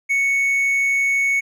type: tone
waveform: triangle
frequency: 2217 Hz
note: C#7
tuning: in tune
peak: -14 dBFS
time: 0.09-1.41 s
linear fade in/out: 20 ms
effects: none